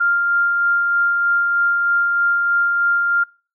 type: tone with tremolo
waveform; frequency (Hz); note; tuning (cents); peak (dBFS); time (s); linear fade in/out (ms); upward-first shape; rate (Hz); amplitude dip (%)
sine; 1396.9; F6; 0; -13; 0-3.24; 10; sine; 3.2; 25
effects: noise-tail reverb RT60 0.4 s tail -26 dB re dry